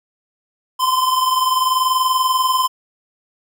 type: tone pair together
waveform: square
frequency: 1026.1 / 1046.5 Hz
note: C6 / C6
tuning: -34 / 0 cents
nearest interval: unison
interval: 34 cents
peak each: -16 / -22 dBFS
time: 0.79-2.68 s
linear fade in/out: 20 ms
effects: none